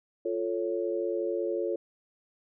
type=chord; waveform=sine; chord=F augmented; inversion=none; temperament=equal; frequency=349.2 / 440 / 554.4 Hz; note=F4 / A4 / C#5; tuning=0 / 0 / 0 cents; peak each=-31 / -32 / -33 dBFS; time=0.25-1.76 s; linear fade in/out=5 ms; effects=none